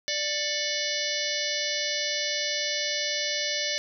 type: harmonic tone with a mistuned harmonic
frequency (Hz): 590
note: D5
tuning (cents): +8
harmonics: 1 / 3 / 4 / 5 / 6 / 7 / 8 / 9 / 10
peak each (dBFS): -35 / -35 / -35 / -35 / -35 / -35 / -35 / -35 / -35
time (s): 0.08-3.78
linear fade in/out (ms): 0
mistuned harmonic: 4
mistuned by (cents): -120
effects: none